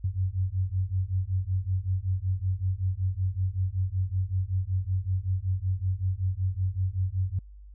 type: beating tone pair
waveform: sine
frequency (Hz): 91.2 / 96.5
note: F#2 / G2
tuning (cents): -24 / -27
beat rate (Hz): 5.3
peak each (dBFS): -28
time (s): 0.04-7.39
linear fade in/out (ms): 5
effects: added 50 Hz sine -44 dBFS peak until 7.74 s